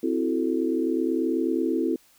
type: chord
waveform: sine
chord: F# half-diminished seventh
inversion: second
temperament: equal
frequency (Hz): 261.6 / 329.6 / 370 / 440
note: C4 / E4 / F#4 / A4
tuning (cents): 0 / 0 / 0 / 0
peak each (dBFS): -27 / -25 / -30 / -30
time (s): 0.03-1.96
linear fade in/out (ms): 5
effects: white hiss -59 dBFS RMS until 2.18 s